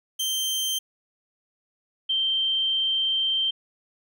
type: tone pair in turn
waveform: sawtooth / sine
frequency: 3136 / 3136 Hz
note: G7 / G7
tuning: 0 / 0 cents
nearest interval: unison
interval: 0 cents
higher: neither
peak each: -21 dBFS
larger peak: neither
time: 0.19-0.79 / 2.09-3.51 s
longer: second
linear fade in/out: 10 ms
effects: none